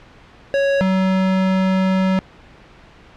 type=tone pair in turn; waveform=square; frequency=554.4 / 188.68 Hz; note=C#5 / F#3; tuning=0 / +34 cents; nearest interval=octave + perfect fifth; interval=1866 cents; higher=first; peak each=-15 dBFS; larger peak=neither; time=0.54-0.81 / 0.81-2.19 s; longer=second; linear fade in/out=0 ms; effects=pink hiss -45 dBFS RMS until 3.16 s + low-pass 3000 Hz 12 dB/octave